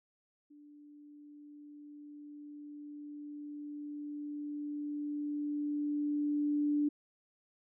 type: tone with level ramp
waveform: sine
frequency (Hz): 293.7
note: D4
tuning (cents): 0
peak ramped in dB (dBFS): -54 to -27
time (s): 0.5-6.89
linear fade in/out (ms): 10
effects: none